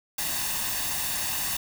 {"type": "noise with comb filter", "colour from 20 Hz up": "white", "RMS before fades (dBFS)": -29, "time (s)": [0.18, 1.57], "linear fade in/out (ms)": 5, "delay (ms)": 1.1, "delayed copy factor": 0.6, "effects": []}